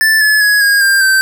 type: tone with pitch steps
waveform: square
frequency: 1760 / 1716.8 / 1674.7 / 1633.6 / 1593.5 / 1554.5 Hz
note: A6 / A6 / G#6 / G#6 / G6 / G6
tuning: 0 / -43 / +14 / -29 / +28 / -15 cents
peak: -8 dBFS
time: 0.01-1.21 s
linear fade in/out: 0 ms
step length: 200 ms
effects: none